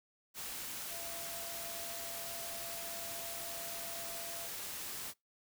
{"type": "tone in noise", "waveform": "sine", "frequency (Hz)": 677, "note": "E5", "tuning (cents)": 46, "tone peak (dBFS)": -49, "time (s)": [0.88, 4.5], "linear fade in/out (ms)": 50, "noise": "white", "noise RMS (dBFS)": -43, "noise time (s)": [0.34, 5.14], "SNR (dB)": -9, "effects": ["noise-tail reverb RT60 0.2 s tail -25 dB re dry"]}